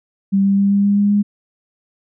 sine tone with pitch steps, 196 / 197.48 / 198.97 / 200.5 / 202 / 203.5 / 205 Hz, G3 / G3 / G3 / G3 / G#3 / G#3 / G#3, 0 / +13 / +26 / +39 / -48 / -35 / -22 cents, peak -11 dBFS, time 0.32-1.23 s, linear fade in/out 20 ms, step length 130 ms, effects none

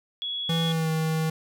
sine tone, 3362 Hz, G#7, 20 cents sharp, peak -28 dBFS, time 0.22-0.72 s, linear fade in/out 0 ms
square tone with pitch glide, 164.81 to 159.29 Hz, E3 to D#3, 0 to +41 cents, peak -24 dBFS, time 0.49-1.3 s, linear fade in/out 5 ms, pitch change -59 cents, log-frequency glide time 0.65-0.9 s
effects none

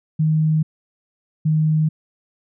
sine tone pair in turn, 156.3 / 155.7 Hz, D#3 / D#3, +8 / +2 cents, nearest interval unison, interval 6 cents, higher first, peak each -14 dBFS, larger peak neither, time 0.19-0.63 / 1.45-1.89 s, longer neither, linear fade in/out 10 ms, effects none

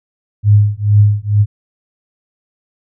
sine tone with tremolo, 103.83 Hz, G#2, in tune, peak -3 dBFS, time 0.43-1.46 s, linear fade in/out 50 ms, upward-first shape triangle, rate 2.2 Hz, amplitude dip 100%, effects none

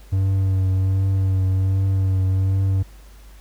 triangle tone with vibrato, 95.4 Hz, G2, 47 cents flat, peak -14 dBFS, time 0.12-2.83 s, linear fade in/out 10 ms, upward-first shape triangle, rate 1.3 Hz, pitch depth 26 cents each way, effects added 50 Hz sine -41 dBFS peak until 3.4 s + pink hiss -52 dBFS RMS until 3.4 s

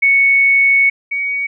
sine tone pair in turn, 2217 / 2248 Hz, C#7 / C#7, 0 / +24 cents, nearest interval unison, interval 24 cents, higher second, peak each -8 / -16 dBFS, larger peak first, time 0.02-0.9 / 1.11-1.47 s, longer first, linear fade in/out 10 ms, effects none

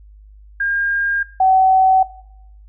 sine tone pair in turn, 1612 / 757.5 Hz, G6 / F#5, +48 / +40 cents, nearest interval octave + minor second, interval 1308 cents, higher first, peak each -16 / -10 dBFS, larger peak second, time 0.6-1.23 / 1.4-2.03 s, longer neither, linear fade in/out 5 ms, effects noise-tail reverb RT60 0.7 s tail -17 dB re dry + added 51 Hz sine -40 dBFS peak until 2.68 s

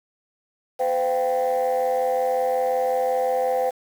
sine chord, C suspended fourth, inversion none, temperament equal with one note detuned, 511.3 / 698.5 / 784 Hz, C5 / F5 / G5, -40 / 0 / 0 cents, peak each -20 / -26 / -23 dBFS, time 0.79-3.71 s, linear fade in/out 20 ms, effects tanh soft clip ceiling -15 dBFS + 7-bit

